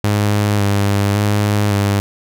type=tone with vibrato; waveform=sawtooth; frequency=102.1 Hz; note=G#2; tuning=29 cents flat; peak=-9 dBFS; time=0.04-2 s; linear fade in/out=0 ms; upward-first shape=square; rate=0.9 Hz; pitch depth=24 cents each way; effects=none